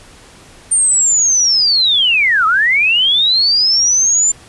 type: linear two-way sweep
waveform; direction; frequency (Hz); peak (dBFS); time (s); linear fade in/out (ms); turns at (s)
sine; down then up; 8940 to 1240 to 7240; -9; 0.71-4.32; 10; 2.46
effects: pink hiss -41 dBFS RMS until 4.48 s + resampled to 24000 Hz